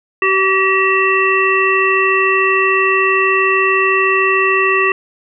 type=harmonic tone; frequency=383.3 Hz; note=G4; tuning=39 cents flat; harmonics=1 / 3 / 5 / 7; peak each=-16 / -16 / -16 / -16 dBFS; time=0.22-4.92 s; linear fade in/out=2 ms; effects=none